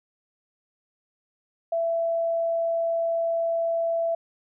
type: tone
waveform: sine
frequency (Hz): 667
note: E5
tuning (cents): +20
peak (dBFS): -22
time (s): 1.72-4.15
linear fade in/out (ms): 5
effects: none